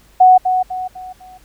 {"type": "tone with echo", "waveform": "sine", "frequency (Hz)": 740, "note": "F#5", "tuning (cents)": 0, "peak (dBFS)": -4, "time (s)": [0.2, 0.38], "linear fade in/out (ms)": 10, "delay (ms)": 250, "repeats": 4, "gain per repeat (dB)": -8, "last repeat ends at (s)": 1.38, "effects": ["added 50 Hz sine -51 dBFS peak until 1.44 s", "pink hiss -51 dBFS RMS until 1.44 s"]}